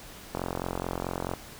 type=click train; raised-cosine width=1 ms; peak=-16 dBFS; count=45; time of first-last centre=0.35-1.337 s; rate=44.6 Hz; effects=pink hiss -46 dBFS RMS until 1.59 s